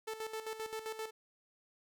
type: tone with tremolo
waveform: sawtooth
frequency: 440 Hz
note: A4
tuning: in tune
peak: -34 dBFS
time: 0.07-1.11 s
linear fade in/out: 10 ms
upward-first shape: square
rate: 7.6 Hz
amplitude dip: 65%
effects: none